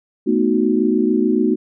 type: chord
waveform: sine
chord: B dominant seventh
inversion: third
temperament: equal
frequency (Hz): 220 / 246.9 / 311.1 / 370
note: A3 / B3 / D#4 / F#4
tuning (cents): 0 / 0 / 0 / 0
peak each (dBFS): -19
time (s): 0.26-1.56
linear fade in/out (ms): 20
effects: none